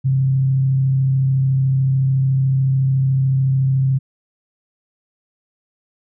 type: tone with frequency modulation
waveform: sine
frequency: 133.4 Hz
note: C3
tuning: 34 cents sharp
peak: -13 dBFS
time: 0.04-3.99 s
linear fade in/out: 20 ms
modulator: 33.8 Hz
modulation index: 0.21
effects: none